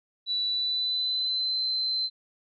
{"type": "tone with pitch glide", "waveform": "sine", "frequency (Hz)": [3951, 4081], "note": ["B7", "C8"], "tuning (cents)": [0, -44], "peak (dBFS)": -25, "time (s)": [0.26, 2.1], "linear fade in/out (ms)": 50, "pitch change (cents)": 56, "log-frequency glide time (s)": [0.46, 1.61], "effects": []}